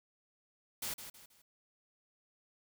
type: noise with echo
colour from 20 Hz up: white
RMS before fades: -39 dBFS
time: 0.82-0.94 s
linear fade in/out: 5 ms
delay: 160 ms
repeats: 3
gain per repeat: -9 dB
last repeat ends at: 1.42 s
effects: none